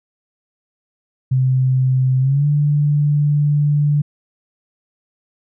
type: tone with pitch glide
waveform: sine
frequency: 130 to 146.77 Hz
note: C3 to D3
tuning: -11 to -1 cents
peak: -12 dBFS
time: 1.31-4.02 s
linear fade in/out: 10 ms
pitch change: +210 cents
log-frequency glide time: 2.2-2.46 s
effects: none